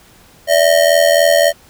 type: ring-modulated tone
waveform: square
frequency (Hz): 621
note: D#5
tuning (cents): -3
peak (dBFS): -6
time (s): 0.47-1.53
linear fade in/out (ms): 50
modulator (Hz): 41.8
effects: pink hiss -46 dBFS RMS until 1.69 s